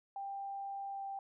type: tone with pitch glide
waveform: sine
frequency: 791 to 786.4 Hz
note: G5 to G5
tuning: +15 to +5 cents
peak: -39 dBFS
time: 0.16-1.19 s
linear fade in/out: 2 ms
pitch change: -10 cents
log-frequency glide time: 0.91-1.02 s
effects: none